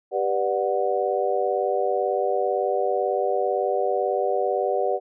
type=chord; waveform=sine; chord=G major seventh; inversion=none; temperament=just; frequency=392 / 490 / 588 / 735 Hz; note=G4 / B4 / D5 / F#5; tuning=0 / -14 / +2 / -12 cents; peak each=-26 dBFS; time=0.11-5 s; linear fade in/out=50 ms; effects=none